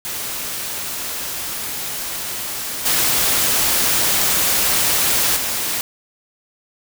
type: noise with level steps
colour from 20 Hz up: white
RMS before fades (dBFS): -26 / -17 / -22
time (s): 0.05-5.81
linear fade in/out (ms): 0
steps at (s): 2.85 / 5.36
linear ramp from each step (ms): 10
effects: none